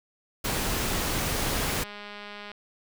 pink noise, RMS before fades -28 dBFS, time 0.44-1.84 s, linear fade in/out 10 ms
click train, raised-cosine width 0.3 ms, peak -25 dBFS, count 231, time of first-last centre 1.4-2.517 s, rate 206 Hz
effects none

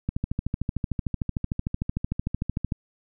click train, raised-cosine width 5 ms, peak -13 dBFS, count 36, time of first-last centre 0.09-2.722 s, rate 13.3 Hz, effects none

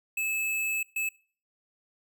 square tone bursts at uneven times, 2605 Hz, E7, 21 cents flat, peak -28 dBFS, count 2, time 0.17-0.83 / 0.96-1.09 s, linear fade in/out 5 ms, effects noise-tail reverb RT60 0.4 s tail -20 dB re dry

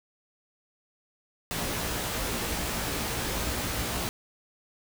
pink noise with comb filter, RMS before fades -31 dBFS, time 1.51-4.09 s, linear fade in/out 0 ms, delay 17 ms, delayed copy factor +0.6, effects none

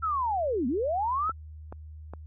sine linear two-way sweep, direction down then up, 1358 to 224.1 to 1358 Hz, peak -25 dBFS, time 0.02-1.32 s, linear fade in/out 20 ms, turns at 0.67 s
clicks, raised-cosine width 1 ms, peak -26 dBFS, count 3, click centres 1.295 / 1.725 / 2.136 s
effects added 77 Hz sine -41 dBFS peak until 2.26 s

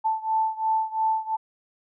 sine beating tone pair, 880 / 882.9 Hz, A5 / A5, 0 / +6 cents, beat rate 2.9 Hz, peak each -24 / -26 dBFS, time 0.04-1.37 s, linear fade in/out 20 ms, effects none

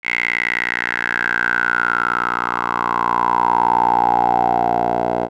10% pulse tone with band-pass filter sweep, 59.4 Hz, A#1, 33 cents sharp, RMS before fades -18 dBFS, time 0.03-5.29 s, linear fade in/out 50 ms, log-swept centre 2200 to 620 Hz, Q 8.3, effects none

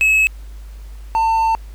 triangle tone pair in turn, 2580 / 897.5 Hz, E7 / A5, -38 / +34 cents, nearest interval octave + tritone, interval 1828 cents, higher first, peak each -9 / -11 dBFS, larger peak first, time 0.01-0.27 / 1.15-1.55 s, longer second, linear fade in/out 0 ms, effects added 51 Hz sine -31 dBFS peak until 1.74 s + pink hiss -50 dBFS RMS until 1.74 s

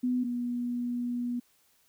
sine tone pair in turn, 249.7 / 242.7 Hz, B3 / B3, +19 / -30 cents, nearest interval unison, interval 49 cents, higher first, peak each -25 / -29 dBFS, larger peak first, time 0.03-0.24 / 0.24-1.4 s, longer second, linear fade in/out 10 ms, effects white hiss -67 dBFS RMS until 1.88 s

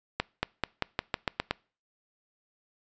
accelerating click train, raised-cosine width 0.3 ms, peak -10 dBFS, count 9, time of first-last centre 0.2-1.51 s, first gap 230 ms, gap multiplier 0.9, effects noise-tail reverb RT60 0.4 s tail -25 dB re dry + resampled to 16000 Hz

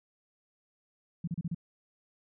sine tone bursts, 168.8 Hz, E3, 41 cents sharp, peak -30 dBFS, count 5, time 1.24-1.547 s, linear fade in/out 5 ms, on 35 ms, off 33 ms, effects none

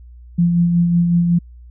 sine tone with tremolo, 172.3 Hz, F3, 23 cents flat, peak -10 dBFS, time 0.38-1.39 s, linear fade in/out 10 ms, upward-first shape sine, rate 5.4 Hz, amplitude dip 35%, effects added 60 Hz sine -37 dBFS peak until 1.7 s

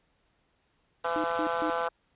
white noise, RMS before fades -38 dBFS, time 1.04-1.88 s, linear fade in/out 5 ms
harmonic tone, 168.3 Hz, E3, 36 cents sharp, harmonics 3 / 4 / 5 / 6 / 7 / 8 / 9, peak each -33 / -34 / -35 / -36 / -36 / -37 / -38 dBFS, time 1.04-1.89 s, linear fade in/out 10 ms
sine tone bursts, 313.3 Hz, D#4, 12 cents sharp, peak -30 dBFS, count 3, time 1.16-1.7 s, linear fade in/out 0 ms, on 80 ms, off 150 ms
effects pink hiss -71 dBFS RMS until 2.15 s + resampled to 8000 Hz

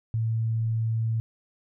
sine tone, 112.7 Hz, A2, 42 cents sharp, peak -23 dBFS, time 0.14-1.2 s, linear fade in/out 0 ms, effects none

